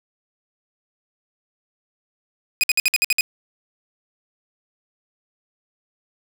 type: tone bursts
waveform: sawtooth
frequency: 2489 Hz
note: D#7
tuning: in tune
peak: -11 dBFS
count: 8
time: 2.61-3.209 s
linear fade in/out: 0 ms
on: 25 ms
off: 57 ms
effects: none